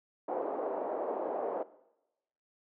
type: band-pass noise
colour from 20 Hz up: white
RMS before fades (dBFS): -35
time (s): 0.28-1.63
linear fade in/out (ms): 5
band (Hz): 370 to 710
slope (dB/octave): 24
effects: noise-tail reverb RT60 0.9 s tail -18 dB re dry